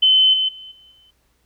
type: tone with level steps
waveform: sine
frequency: 3053 Hz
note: G7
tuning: 46 cents flat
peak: -10 / -16 / -35 / -46 / -50 dBFS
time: 0.02-1.11 s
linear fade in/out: 10 ms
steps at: 0.33 / 0.48 / 0.71 / 0.91 s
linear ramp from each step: 10 ms
effects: added 60 Hz sine -65 dBFS peak until 1.45 s + pink hiss -65 dBFS RMS until 1.45 s